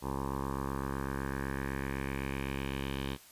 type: tone with low-pass filter sweep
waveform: 10% pulse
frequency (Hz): 67.9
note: C#2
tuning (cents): -35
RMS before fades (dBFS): -36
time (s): 0.01-3.18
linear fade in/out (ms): 50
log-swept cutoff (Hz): 930 to 3400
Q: 2.8
effects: white hiss -56 dBFS RMS until 3.31 s + resampled to 32000 Hz